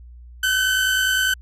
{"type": "tone pair together", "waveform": "30% pulse", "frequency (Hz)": [1518.1, 1568], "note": ["F#6", "G6"], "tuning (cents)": [44, 0], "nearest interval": "minor second", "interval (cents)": 56, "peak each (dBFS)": [-15, -24], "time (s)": [0.43, 1.34], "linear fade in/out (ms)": 5, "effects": ["added 60 Hz sine -39 dBFS peak until 1.41 s", "resampled to 32000 Hz"]}